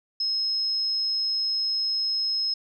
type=tone; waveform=sine; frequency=5160 Hz; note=E8; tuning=38 cents flat; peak=-23 dBFS; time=0.2-2.54 s; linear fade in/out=5 ms; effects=none